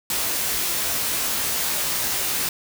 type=noise with comb filter; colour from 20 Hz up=white; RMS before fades=-24 dBFS; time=0.1-2.49 s; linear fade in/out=2 ms; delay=18 ms; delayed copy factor=+0.95; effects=none